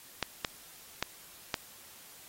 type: clicks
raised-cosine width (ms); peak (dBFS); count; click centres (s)
0.2; -11; 4; 0.227 / 0.448 / 1.026 / 1.542
effects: white hiss -53 dBFS RMS until 2.28 s + AAC 48 kbps